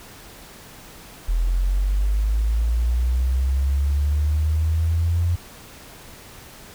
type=linear sweep; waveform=sine; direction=up; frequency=41.12 to 87.4 Hz; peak=-17 dBFS; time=1.28-5.36 s; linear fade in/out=10 ms; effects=pink hiss -43 dBFS RMS until 6.74 s